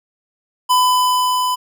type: tone with level ramp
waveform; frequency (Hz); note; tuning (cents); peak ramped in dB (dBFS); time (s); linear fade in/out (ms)
square; 1003; B5; +26; -11 to -17; 0.69-1.56; 20
effects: none